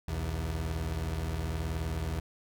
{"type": "beating tone pair", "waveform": "30% pulse", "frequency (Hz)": [61.74, 80.74], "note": ["B1", "E2"], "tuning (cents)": [0, -35], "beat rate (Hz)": 19, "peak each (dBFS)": [-34, -30], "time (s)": [0.08, 2.2], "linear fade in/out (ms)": 5, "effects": []}